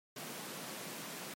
pink high-pass noise, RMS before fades -45 dBFS, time 0.16-1.34 s, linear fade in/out 5 ms, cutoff 140 Hz, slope 48 dB/octave, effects MP3 64 kbps

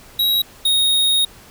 square tone pair in turn, 3839 / 3736 Hz, B7 / A#7, -50 / +3 cents, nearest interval unison, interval 47 cents, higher first, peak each -15 / -14 dBFS, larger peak second, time 0.19-0.42 / 0.65-1.25 s, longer second, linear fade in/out 5 ms, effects pink hiss -44 dBFS RMS until 1.5 s

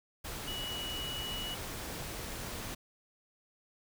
sine tone in noise, 2931 Hz, F#7, 17 cents flat, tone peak -38 dBFS, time 0.47-1.55 s, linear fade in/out 10 ms, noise pink, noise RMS -41 dBFS, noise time 0.24-2.75 s, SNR 0 dB, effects none

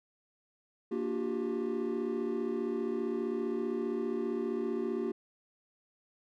triangle chord, G minor seventh, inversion first, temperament equal with one note detuned, 233.1 / 293.7 / 356.8 / 392 Hz, Bb3 / D4 / F4 / G4, 0 / 0 / +37 / 0 cents, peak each -34 / -38 / -33 / -33 dBFS, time 0.91-5.12 s, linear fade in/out 10 ms, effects tanh soft clip ceiling -22 dBFS

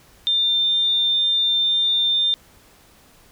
sine tone, 3601 Hz, A7, 39 cents sharp, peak -16 dBFS, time 0.27-2.34 s, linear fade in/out 0 ms, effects pink hiss -52 dBFS RMS until 3.31 s

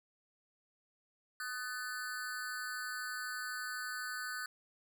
square tone with amplitude modulation, 1500 Hz, F#6, 23 cents sharp, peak -35 dBFS, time 1.4-4.46 s, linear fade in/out 2 ms, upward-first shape sine, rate 252 Hz, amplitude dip 100%, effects none

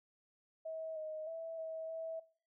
sine tone with pitch steps, 642 / 624 / 655 / 644 / 650 Hz, E5 / D#5 / E5 / E5 / E5, -46 / +5 / -11 / -41 / -24 cents, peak -40 dBFS, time 0.65-2.2 s, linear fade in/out 10 ms, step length 310 ms, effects noise-tail reverb RT60 0.4 s tail -19 dB re dry

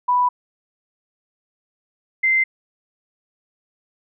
sine tone pair in turn, 987.8 / 2079 Hz, B5 / C7, 0 / -12 cents, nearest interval octave + minor second, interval 1288 cents, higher second, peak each -14 / -14 dBFS, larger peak neither, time 0.08-0.29 / 2.23-2.44 s, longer neither, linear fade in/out 10 ms, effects none

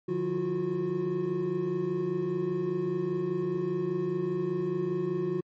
triangle tone cluster, 149.4 / 177.8 / 338.8 / 363.8 Hz, D3 / F3 / E4 / F#4, +30 / +31 / +48 / -29 cents, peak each -35 / -33 / -34 / -27 dBFS, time 0.08-5.41 s, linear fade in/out 10 ms, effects MP3 32 kbps

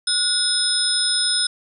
sine tone cluster, 1453 / 3520 / 3814 / 5140 / 9150 Hz, F#6 / A7 / A#7 / E8 / D9, -32 / 0 / +39 / -45 / -46 cents, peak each -28 / -26 / -27 / -20 / -24 dBFS, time 0.07-1.47 s, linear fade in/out 5 ms, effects none

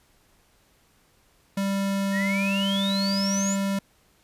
square tone, 196.6 Hz, G3, 5 cents sharp, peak -24 dBFS, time 1.57-3.79 s, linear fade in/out 5 ms
sine exponential sweep, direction up, 1793 to 7300 Hz, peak -27 dBFS, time 2.11-3.57 s, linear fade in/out 50 ms
effects pink hiss -62 dBFS RMS until 4.23 s + resampled to 32000 Hz

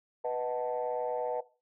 sine chord, B dominant seventh, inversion none, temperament equal, 493.9 / 622.3 / 740 / 880 Hz, B4 / D#5 / F#5 / A5, 0 / 0 / 0 / 0 cents, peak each -32 / -35 / -37 / -37 dBFS, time 0.24-1.41 s, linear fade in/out 10 ms, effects noise-tail reverb RT60 0.3 s tail -17 dB re dry + tanh soft clip ceiling -22 dBFS

